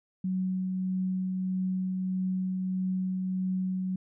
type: tone with tremolo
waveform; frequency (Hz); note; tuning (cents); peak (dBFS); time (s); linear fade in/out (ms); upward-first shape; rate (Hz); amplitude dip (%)
sine; 186.2; F#3; +11; -26; 0.24-3.96; 5; triangle; 1.6; 25
effects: none